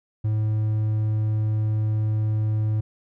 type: tone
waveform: triangle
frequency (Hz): 107.9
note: A2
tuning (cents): -33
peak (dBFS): -18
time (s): 0.24-2.81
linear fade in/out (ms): 10
effects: none